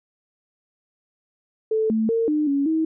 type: tone with pitch steps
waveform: sine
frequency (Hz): 438.8 / 220.8 / 456.2 / 302.1 / 280.1 / 319.3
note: A4 / A3 / A#4 / D4 / C#4 / D#4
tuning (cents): -5 / +6 / -37 / +49 / +18 / +45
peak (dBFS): -18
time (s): 1.71-2.85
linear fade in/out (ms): 5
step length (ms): 190
effects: none